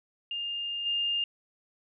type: tone with level steps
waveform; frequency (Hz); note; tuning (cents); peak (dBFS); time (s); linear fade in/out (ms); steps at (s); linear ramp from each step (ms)
sine; 2814; F7; +12; -31 / -26; 0.31-1.24; 2; 0.85; 20
effects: none